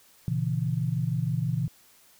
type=chord; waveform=sine; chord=A# diminished; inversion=none; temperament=equal with one note detuned; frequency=118.72 / 138.59 / 164.81 Hz; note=A#2 / C#3 / E3; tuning=+32 / 0 / 0 cents; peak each=-29 dBFS; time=0.28-1.68 s; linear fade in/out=0 ms; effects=white hiss -58 dBFS RMS until 2.19 s